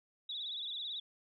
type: tone with vibrato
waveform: sine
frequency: 3649 Hz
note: A#7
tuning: 38 cents flat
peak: -38 dBFS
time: 0.29-1 s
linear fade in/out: 5 ms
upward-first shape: sine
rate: 18 Hz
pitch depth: 120 cents each way
effects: none